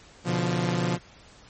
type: chord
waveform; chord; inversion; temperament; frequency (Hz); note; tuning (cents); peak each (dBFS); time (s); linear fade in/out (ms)
sawtooth; B diminished; none; equal with one note detuned; 123.47 / 143.48 / 174.61; B2 / D3 / F3; 0 / -40 / 0; -25 / -27 / -22; 0.24-0.99; 50
effects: pink hiss -52 dBFS RMS until 1.49 s + MP3 32 kbps